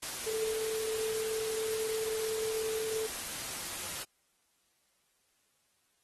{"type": "tone in noise", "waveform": "sine", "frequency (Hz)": 440, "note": "A4", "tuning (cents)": 0, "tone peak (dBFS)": -33, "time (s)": [0.26, 3.07], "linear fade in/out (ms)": 10, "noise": "white", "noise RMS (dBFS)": -39, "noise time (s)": [0.02, 4.04], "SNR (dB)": 3, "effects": ["white hiss -74 dBFS RMS until 6.03 s", "AAC 32 kbps"]}